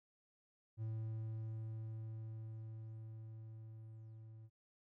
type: tone with level ramp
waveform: triangle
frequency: 110.8 Hz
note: A2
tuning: 13 cents sharp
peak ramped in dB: -37 to -51 dBFS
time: 0.77-4.5 s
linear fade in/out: 50 ms
effects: none